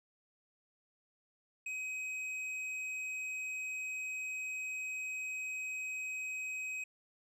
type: tone with hard clipping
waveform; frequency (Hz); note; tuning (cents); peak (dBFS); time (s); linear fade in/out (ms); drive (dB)
sine; 2528; D#7; +27; -39; 1.66-6.84; 5; 7
effects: low-pass 12000 Hz 12 dB/octave